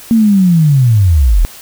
sine linear sweep, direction down, 233.1 to 35.26 Hz, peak -5 dBFS, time 0.11-1.45 s, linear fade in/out 0 ms, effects white hiss -34 dBFS RMS until 1.61 s

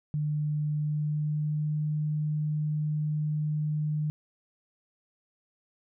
sine tone with pitch glide, 150 to 151.66 Hz, D3 to D#3, +37 to -44 cents, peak -26 dBFS, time 0.14-4.1 s, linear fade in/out 0 ms, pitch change +19 cents, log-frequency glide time 0.79-1.81 s, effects none

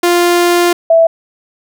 sawtooth / sine tone pair in turn, 349.2 / 659.2 Hz, F4 / E5, 0 / 0 cents, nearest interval major seventh, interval 1100 cents, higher second, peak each -4 dBFS, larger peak neither, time 0.03-0.73 / 0.9-1.07 s, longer first, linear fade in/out 5 ms, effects none

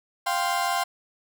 35% pulse chord, F suspended second, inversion none, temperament equal, 698.5 / 784 / 1046.5 Hz, F5 / G5 / C6, 0 / 0 / 0 cents, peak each -26 dBFS, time 0.26-0.84 s, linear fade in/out 10 ms, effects none

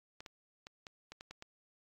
clicks, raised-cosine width 0.2 ms, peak -30 dBFS, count 8, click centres 0.205 / 0.262 / 0.669 / 0.868 / 1.12 / 1.209 / 1.31 / 1.424 s, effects AAC 64 kbps

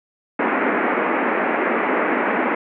pink band-pass noise, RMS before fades -20 dBFS, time 0.39-2.55 s, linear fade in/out 5 ms, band 220 to 2300 Hz, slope 48 dB/octave, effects none

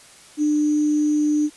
sine tone with sample-and-hold, 299.5 Hz, D4, 34 cents sharp, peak -16 dBFS, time 0.37-1.5 s, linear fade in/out 50 ms, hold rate 6300 Hz, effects white hiss -47 dBFS RMS until 1.56 s + resampled to 24000 Hz

